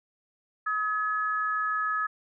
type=tone pair together; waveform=sine; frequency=1273.6 / 1700 Hz; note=D#6 / G#6; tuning=+40 / +40 cents; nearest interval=perfect fourth; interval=500 cents; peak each=-27 / -30 dBFS; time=0.66-2.07 s; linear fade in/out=10 ms; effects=none